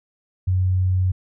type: tone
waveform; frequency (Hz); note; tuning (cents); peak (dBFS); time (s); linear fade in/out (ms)
sine; 92.5; F#2; 0; -16; 0.47-1.12; 10
effects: none